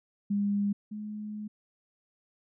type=tone pair in turn; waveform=sine; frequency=202.6 / 211.2 Hz; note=G#3 / G#3; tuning=-43 / +29 cents; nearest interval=minor second; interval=72 cents; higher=second; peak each=-25 / -35 dBFS; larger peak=first; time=0.3-0.73 / 0.91-1.48 s; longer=second; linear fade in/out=10 ms; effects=none

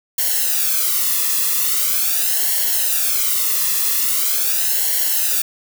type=noise with flanger; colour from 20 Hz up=blue; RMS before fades=-18 dBFS; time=0.18-5.42 s; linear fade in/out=5 ms; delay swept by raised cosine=0.81 to 1.33 ms; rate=0.42 Hz; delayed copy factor=-0.75; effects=none

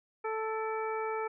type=harmonic tone with a mistuned harmonic; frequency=440 Hz; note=A4; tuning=in tune; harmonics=1 / 2 / 3 / 4 / 5; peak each=-34 / -37 / -39 / -47 / -44 dBFS; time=0.24-1.28 s; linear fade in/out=10 ms; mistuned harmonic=5; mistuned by=+75 cents; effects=none

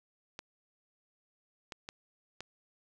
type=clicks; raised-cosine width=0.2 ms; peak=-24 dBFS; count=4; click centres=0.391 / 1.722 / 1.889 / 2.406 s; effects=none

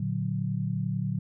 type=chord; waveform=sine; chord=Bb augmented; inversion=none; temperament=equal with one note detuned; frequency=115.67 / 146.83 / 185 Hz; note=Bb2 / D3 / F#3; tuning=-13 / 0 / 0 cents; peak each=-31 dBFS; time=0-1.19 s; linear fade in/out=5 ms; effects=none

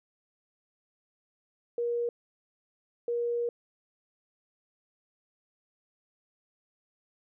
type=tone bursts at uneven times; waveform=sine; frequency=474.8 Hz; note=A#4; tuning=32 cents sharp; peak=-27 dBFS; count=2; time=1.78-2.09 / 3.08-3.49 s; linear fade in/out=2 ms; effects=none

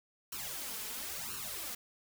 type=noise with flanger; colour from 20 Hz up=white; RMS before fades=-41 dBFS; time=0.32-1.75 s; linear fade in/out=5 ms; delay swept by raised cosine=0.71 to 4.71 ms; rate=0.98 Hz; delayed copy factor=+1; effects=none

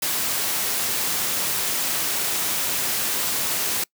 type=noise; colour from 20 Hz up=white; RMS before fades=-24 dBFS; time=0.02-3.84 s; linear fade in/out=5 ms; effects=noise-tail reverb RT60 0.1 s tail -25 dB re dry + high-pass 100 Hz 12 dB/octave

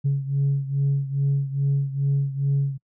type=beating tone pair; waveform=sine; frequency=138.59 / 140.99 Hz; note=C#3 / C#3; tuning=0 / +30 cents; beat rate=2.4 Hz; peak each=-20 / -24 dBFS; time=0.04-2.78 s; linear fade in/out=20 ms; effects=noise-tail reverb RT60 0.1 s tail -26 dB re dry + tanh soft clip ceiling -15 dBFS

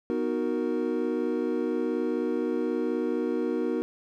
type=chord; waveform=triangle; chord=B major seventh; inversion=none; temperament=equal; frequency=246.9 / 311.1 / 370 / 466.2 Hz; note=B3 / D#4 / F#4 / A#4; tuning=0 / 0 / 0 / 0 cents; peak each=-29 dBFS; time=0.1-3.82 s; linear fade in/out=0 ms; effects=none

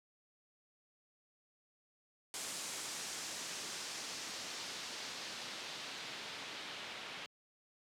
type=noise with low-pass filter sweep; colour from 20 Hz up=white; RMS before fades=-45 dBFS; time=2.34-7.26 s; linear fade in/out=0 ms; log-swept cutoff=8300 to 3100 Hz; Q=1.2; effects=high-pass 150 Hz 12 dB/octave

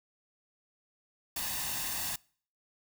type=noise with comb filter; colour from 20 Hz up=white; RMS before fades=-35 dBFS; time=1.36-2.16 s; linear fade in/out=5 ms; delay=1.1 ms; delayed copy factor=+0.6; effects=noise-tail reverb RT60 0.5 s tail -25 dB re dry

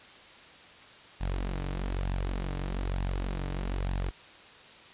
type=tone with flanger; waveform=sawtooth; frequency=46.25 Hz; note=F#1; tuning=in tune; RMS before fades=-32 dBFS; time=1.2-4.11 s; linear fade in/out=20 ms; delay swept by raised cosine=1.1 to 6.8 ms; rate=1.1 Hz; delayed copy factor=+0.5; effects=white hiss -51 dBFS RMS until 4.93 s + resampled to 8000 Hz

